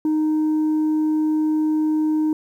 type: tone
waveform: sine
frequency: 309.4 Hz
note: D#4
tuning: 10 cents flat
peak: -14 dBFS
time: 0.05-2.33 s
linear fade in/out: 2 ms
effects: tanh soft clip ceiling -16 dBFS + 9-bit